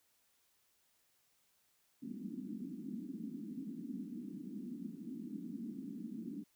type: band-pass noise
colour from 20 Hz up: pink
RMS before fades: -45 dBFS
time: 2.02-6.44 s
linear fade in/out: 10 ms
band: 200 to 290 Hz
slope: 48 dB/octave
effects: white hiss -75 dBFS RMS until 6.55 s